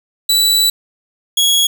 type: tone pair in turn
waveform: sawtooth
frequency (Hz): 3951 / 3332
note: B7 / G#7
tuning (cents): 0 / +5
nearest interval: minor third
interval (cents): 295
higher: first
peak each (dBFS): -7 / -7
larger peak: neither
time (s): 0.29-0.7 / 1.37-1.67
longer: first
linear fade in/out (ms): 5
effects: 8-bit